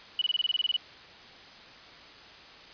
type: tone bursts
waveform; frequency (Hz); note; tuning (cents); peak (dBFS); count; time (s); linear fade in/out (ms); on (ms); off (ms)
sine; 2960; F#7; 0; -23; 12; 0.19-0.765; 2; 25; 25
effects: white hiss -49 dBFS RMS until 2.73 s + resampled to 11025 Hz